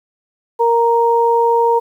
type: tone pair together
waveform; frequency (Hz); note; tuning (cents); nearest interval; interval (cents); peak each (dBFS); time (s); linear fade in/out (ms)
sine; 466.2 / 932.4; A#4 / A#5; 0 / 0; octave; 1200; -13; 0.59-1.8; 20
effects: 8-bit